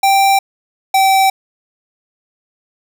square tone pair in turn, 784 / 772.3 Hz, G5 / G5, 0 / -26 cents, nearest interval unison, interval 26 cents, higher first, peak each -9 dBFS, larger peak neither, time 0.03-0.39 / 0.94-1.3 s, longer neither, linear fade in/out 5 ms, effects none

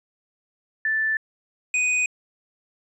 sine / square tone pair in turn, 1760 / 2489 Hz, A6 / D#7, 0 / 0 cents, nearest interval tritone, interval 600 cents, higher second, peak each -20 dBFS, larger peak neither, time 0.85-1.17 / 1.74-2.06 s, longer neither, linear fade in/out 2 ms, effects resampled to 24000 Hz

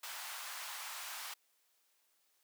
pink high-pass noise, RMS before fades -45 dBFS, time 0.03-1.34 s, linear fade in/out 5 ms, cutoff 840 Hz, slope 24 dB/octave, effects white hiss -75 dBFS RMS until 2.43 s + high-pass 400 Hz 12 dB/octave

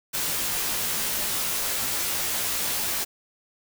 white noise with comb filter, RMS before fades -27 dBFS, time 0.13-3.05 s, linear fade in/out 20 ms, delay 16 ms, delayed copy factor -0.9, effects none

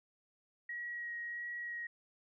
sine tone with vibrato, 1901 Hz, A#6, 33 cents sharp, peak -39 dBFS, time 0.69-1.87 s, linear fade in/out 5 ms, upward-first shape sine, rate 1.5 Hz, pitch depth 12 cents each way, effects none

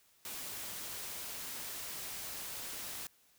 white noise, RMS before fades -43 dBFS, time 0.25-3.07 s, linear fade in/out 2 ms, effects white hiss -68 dBFS RMS until 3.38 s

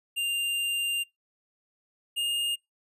square tone pair in turn, 2794 / 2830 Hz, F7 / F7, 0 / +22 cents, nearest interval unison, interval 22 cents, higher second, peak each -27 dBFS, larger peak neither, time 0.16-1.04 / 2.16-2.56 s, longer first, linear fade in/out 20 ms, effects noise-tail reverb RT60 0.2 s tail -26 dB re dry + resampled to 32000 Hz

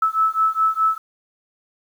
sine beating tone pair, 1304 / 1308.8 Hz, E6 / E6, -19 / -13 cents, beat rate 4.8 Hz, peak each -19 / -19 dBFS, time 0.02-0.98 s, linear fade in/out 5 ms, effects 8-bit

